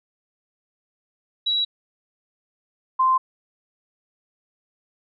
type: tone pair in turn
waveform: sine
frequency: 3895 / 1041.2 Hz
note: B7 / C6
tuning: -25 / -9 cents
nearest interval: octave + major seventh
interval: 2284 cents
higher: first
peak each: -19 / -15 dBFS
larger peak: second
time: 1.46-1.65 / 2.99-3.18 s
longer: neither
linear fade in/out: 10 ms
effects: none